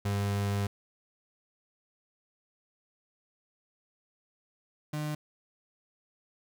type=tone pair in turn; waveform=35% pulse; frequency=100.7 / 150.88 Hz; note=G2 / D3; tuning=+47 / +47 cents; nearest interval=perfect fifth; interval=700 cents; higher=second; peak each=-26 / -30 dBFS; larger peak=first; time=0.05-0.67 / 4.93-5.15 s; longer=first; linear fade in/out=5 ms; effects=none